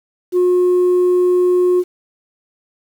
sine tone, 360 Hz, F#4, 47 cents flat, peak -8 dBFS, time 0.32-1.84 s, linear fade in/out 50 ms, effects tanh soft clip ceiling -9 dBFS + 7-bit

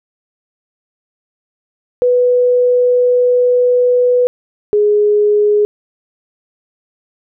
sine tone pair in turn, 493.9 / 416.8 Hz, B4 / G#4, 0 / +6 cents, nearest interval minor third, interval 294 cents, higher first, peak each -8 dBFS, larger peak neither, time 2.02-4.27 / 4.73-5.65 s, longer first, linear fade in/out 0 ms, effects none

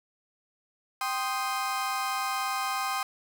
35% pulse chord, C minor, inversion second, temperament equal, 784 / 1046.5 / 1244.5 Hz, G5 / C6 / Eb6, 0 / 0 / 0 cents, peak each -31 dBFS, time 1.01-3.03 s, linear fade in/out 2 ms, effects 10-bit

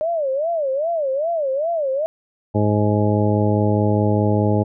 sine tone with vibrato, 600 Hz, D5, 37 cents sharp, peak -18 dBFS, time 0.01-2.06 s, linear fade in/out 0 ms, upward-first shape sine, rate 2.5 Hz, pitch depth 230 cents each way
harmonic tone, 104.8 Hz, G#2, 16 cents sharp, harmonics 1 / 2 / 3 / 4 / 5 / 6 / 8, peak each -18 / -21 / -23 / -24 / -25 / -26 / -27 dBFS, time 2.54-4.64 s, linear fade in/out 20 ms
effects none

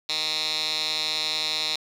10% pulse tone with band-pass filter, 155.56 Hz, D#3, in tune, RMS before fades -27 dBFS, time 0.09-1.76 s, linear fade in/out 2 ms, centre 4100 Hz, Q 4.4, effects 8-bit

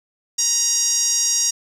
5% pulse tone with band-pass filter, 946 Hz, A#5, 25 cents sharp, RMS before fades -19 dBFS, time 0.38-1.51 s, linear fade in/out 10 ms, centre 6100 Hz, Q 7.5, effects 8-bit

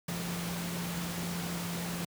sine tone in noise, 172.9 Hz, F3, 17 cents flat, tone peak -35 dBFS, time 0.08-2.05 s, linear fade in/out 5 ms, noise pink, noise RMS -38 dBFS, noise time 0.08-2.05 s, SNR 0 dB, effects high-pass 100 Hz 12 dB/octave

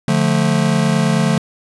square chord, D minor, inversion none, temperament just, 146.83 / 176.2 / 220.2 Hz, D3 / F3 / A3, 0 / +16 / +2 cents, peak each -18 dBFS, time 0.08-1.38 s, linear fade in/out 2 ms, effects resampled to 24000 Hz

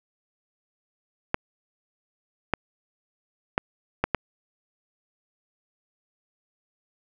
clicks, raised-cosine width 0.5 ms, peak -6 dBFS, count 5, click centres 1.344 / 2.537 / 3.579 / 4.04 / 4.147 s, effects none

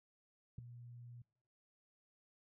sine tone with ADSR envelope, 120.3 Hz, B2, 45 cents flat, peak -36 dBFS, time 0.58-1.22 s, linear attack 6 ms, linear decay 6 ms, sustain -15 dB, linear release 4 ms, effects noise-tail reverb RT60 0.6 s tail -25 dB re dry + tanh soft clip ceiling -38 dBFS

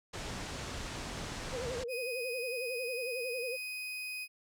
pink low-pass noise, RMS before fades -41 dBFS, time 0.13-1.84 s, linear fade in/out 10 ms, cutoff 8000 Hz, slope 24 dB/octave
sine tone with vibrato, 494.4 Hz, B4, 2 cents sharp, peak -36 dBFS, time 1.52-3.57 s, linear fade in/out 20 ms, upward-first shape sine, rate 11 Hz, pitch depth 110 cents each way
35% pulse tone, 2500 Hz, D#7, 8 cents sharp, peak -36 dBFS, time 1.88-4.28 s, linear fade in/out 50 ms
effects none

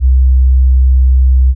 sine tone, 64.5 Hz, C2, 24 cents flat, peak -4 dBFS, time 0-1.55 s, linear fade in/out 50 ms, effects none

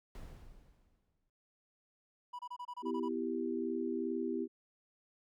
brown noise with exponential decay, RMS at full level -44 dBFS, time 0.15-1.3 s, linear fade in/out 1 ms, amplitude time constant 250 ms
triangle tone bursts, 981 Hz, B5, 12 cents flat, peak -39 dBFS, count 9, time 2.33-3.087 s, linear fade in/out 10 ms, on 61 ms, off 26 ms
sine chord, E minor, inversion second, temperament equal with one note detuned, 250.1 / 329.6 / 392 Hz, B3 / E4 / G4, +22 / 0 / 0 cents, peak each -38 dBFS, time 2.82-4.48 s, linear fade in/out 50 ms
effects none

